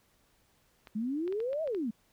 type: clicks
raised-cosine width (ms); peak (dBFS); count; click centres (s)
0.3; -32; 7; 0.872 / 1.278 / 1.325 / 1.403 / 1.531 / 1.675 / 1.748
type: exponential two-way sweep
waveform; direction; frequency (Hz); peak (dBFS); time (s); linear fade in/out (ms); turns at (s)
sine; up then down; 205.5 to 659.3 to 205.5; -30; 0.95-1.91; 10; 1.63
effects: pink hiss -69 dBFS RMS until 2.12 s